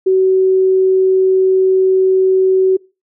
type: tone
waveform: sine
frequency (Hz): 377.4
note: F#4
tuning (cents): +34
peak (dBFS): -8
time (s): 0.06-2.77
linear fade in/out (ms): 10
effects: noise-tail reverb RT60 0.3 s tail -24 dB re dry